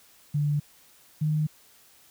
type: tone pair in turn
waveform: sine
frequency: 146.83 / 153.27 Hz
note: D3 / D#3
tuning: 0 / -26 cents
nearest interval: minor second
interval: 74 cents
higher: second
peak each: -22 dBFS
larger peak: neither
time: 0.34-0.6 / 1.21-1.47 s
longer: neither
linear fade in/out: 10 ms
effects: white hiss -57 dBFS RMS until 2.1 s